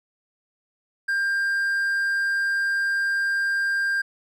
triangle tone, 1595 Hz, G6, 30 cents sharp, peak -19 dBFS, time 1.08-4.02 s, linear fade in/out 10 ms, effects none

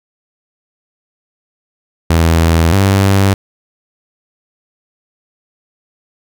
sawtooth tone pair in turn, 82.41 / 97.77 Hz, E2 / G2, 0 / -4 cents, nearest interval minor third, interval 296 cents, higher second, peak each -4 dBFS, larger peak neither, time 2.1-2.72 / 2.72-3.34 s, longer neither, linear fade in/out 5 ms, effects none

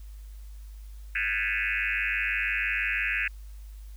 sine tone with frequency modulation, 2101 Hz, C7, 7 cents sharp, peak -25 dBFS, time 1.15-3.28 s, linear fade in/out 5 ms, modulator 106 Hz, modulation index 5.3, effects added 51 Hz sine -40 dBFS peak until 3.96 s + white hiss -61 dBFS RMS until 3.96 s

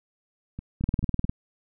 two click trains, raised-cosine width 5 ms, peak -12 / -22 dBFS, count 10 / 4, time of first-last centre 0.84-1.295 / 0.59-1.249 s, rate 19.8 / 4.55 Hz, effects none

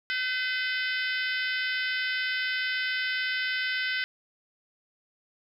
harmonic tone with a mistuned harmonic, 509 Hz, C5, 48 cents flat, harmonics 3 / 4 / 5 / 6 / 7 / 8 / 9 / 10, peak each -30 / -32 / -38 / -36 / -41 / -42 / -42 / -40 dBFS, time 0.1-4.04 s, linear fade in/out 0 ms, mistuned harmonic 8, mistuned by -28 cents, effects 10-bit

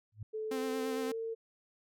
sine tone with exponential growth, 106.5 Hz, G#2, 44 cents sharp, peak -36 dBFS, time 0.12-0.23 s, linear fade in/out 5 ms, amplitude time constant 23 ms
sine tone with pitch glide, 435.1 to 452.5 Hz, A4 to A4, -19 to +48 cents, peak -35 dBFS, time 0.33-1.35 s, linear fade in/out 20 ms, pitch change +67 cents, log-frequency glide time 0.46-1.17 s
sawtooth tone with vibrato, 260.9 Hz, C4, 5 cents flat, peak -32 dBFS, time 0.51-1.12 s, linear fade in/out 5 ms, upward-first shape sine, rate 8.8 Hz, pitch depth 23 cents each way
effects none

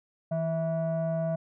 sine tone pair together, 162.2 / 652.9 Hz, E3 / E5, -28 / -17 cents, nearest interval 2 octaves, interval 2411 cents, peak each -27 dBFS, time 0.31-1.36 s, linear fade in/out 10 ms, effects tanh soft clip ceiling -23 dBFS

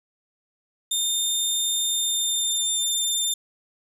20% pulse tone with pitch glide, 3624 to 3595 Hz, A#7 to A7, -50 to +36 cents, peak -16 dBFS, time 0.91-3.34 s, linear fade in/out 5 ms, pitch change -14 cents, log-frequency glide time 1.87-2.9 s, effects none

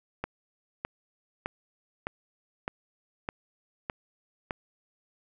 click train, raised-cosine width 0.5 ms, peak -16 dBFS, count 8, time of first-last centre 0.24-4.508 s, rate 1.64 Hz, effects none

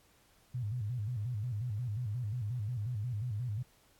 sine tone with vibrato, 113.7 Hz, A#2, 43 cents flat, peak -33 dBFS, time 0.54-3.63 s, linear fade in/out 10 ms, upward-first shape square, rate 5.6 Hz, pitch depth 160 cents each way, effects pink hiss -66 dBFS RMS until 3.99 s + AAC 64 kbps

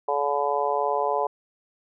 harmonic tone, 143.3 Hz, D3, 42 cents flat, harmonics 3 / 4 / 5 / 6 / 7, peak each -28 / -28 / -28 / -28 / -28 dBFS, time 0.08-1.27 s, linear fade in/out 5 ms, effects none

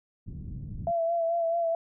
white low-pass noise, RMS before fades -38 dBFS, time 0.26-0.92 s, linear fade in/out 20 ms, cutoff 180 Hz, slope 24 dB/octave
sine tone with vibrato, 672 Hz, E5, 33 cents sharp, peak -24 dBFS, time 0.87-1.75 s, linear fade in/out 2 ms, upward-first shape sine, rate 4.6 Hz, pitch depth 33 cents each way
effects none

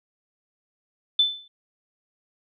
sine tone with exponential decay, 3520 Hz, A7, in tune, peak -13 dBFS, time 1.19-1.48 s, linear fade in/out 5 ms, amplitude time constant 62 ms, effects none

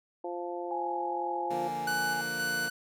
harmonic tone, 174.61 Hz, F3, in tune, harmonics 2 / 3 / 4 / 5, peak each -37 / -39 / -40 / -41 dBFS, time 0.24-1.68 s, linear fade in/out 5 ms
sine tone, 830.6 Hz, G#5, in tune, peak -32 dBFS, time 0.71-2.21 s, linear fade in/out 2 ms
15% pulse chord, Bb major, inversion first, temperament equal, 146.83 / 174.61 / 233.1 Hz, D3 / F3 / Bb3, 0 / 0 / 0 cents, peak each -38 / -38 / -35 dBFS, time 1.5-2.69 s, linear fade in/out 10 ms
45% pulse tone with tremolo, 1491 Hz, F#6, 13 cents sharp, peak -29 dBFS, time 1.87-2.7 s, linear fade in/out 5 ms, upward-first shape square, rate 1.9 Hz, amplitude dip 30%
effects none

